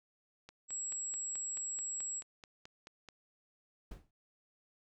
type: click train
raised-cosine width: 0.2 ms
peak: -33 dBFS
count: 13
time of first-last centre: 0.49-3.087 s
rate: 4.62 Hz
type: tone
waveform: sine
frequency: 7700 Hz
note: B8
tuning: 45 cents flat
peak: -37 dBFS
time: 0.68-2.23 s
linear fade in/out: 50 ms
type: noise with exponential decay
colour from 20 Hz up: brown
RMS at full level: -42 dBFS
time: 3.91-4.11 s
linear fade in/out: 5 ms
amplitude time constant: 42 ms
effects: none